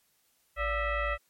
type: tone with frequency modulation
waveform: sine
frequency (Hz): 690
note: F5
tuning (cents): -21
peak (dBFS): -27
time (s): 0.56-1.18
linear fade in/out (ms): 50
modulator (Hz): 635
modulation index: 2.6
effects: white hiss -70 dBFS RMS until 1.29 s + MP3 64 kbps